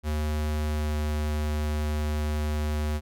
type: tone with pitch glide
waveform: square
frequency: 75.9 to 75.46 Hz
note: D#2 to D2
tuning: -42 to +48 cents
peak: -26 dBFS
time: 0.03-3.01 s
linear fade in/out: 50 ms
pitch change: -10 cents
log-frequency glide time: 0.66-0.95 s
effects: none